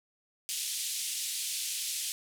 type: band-pass noise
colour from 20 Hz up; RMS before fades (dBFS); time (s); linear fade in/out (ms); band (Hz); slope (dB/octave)
white; -35; 0.49-2.12; 0; 2700 to 11000; 24
effects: none